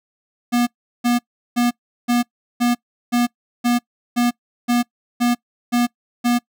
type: tone bursts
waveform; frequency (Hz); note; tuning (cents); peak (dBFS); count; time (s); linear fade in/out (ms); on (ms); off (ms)
square; 241.2; B3; -41; -15; 12; 0.52-6.39; 20; 150; 370
effects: noise-tail reverb RT60 0.1 s tail -24 dB re dry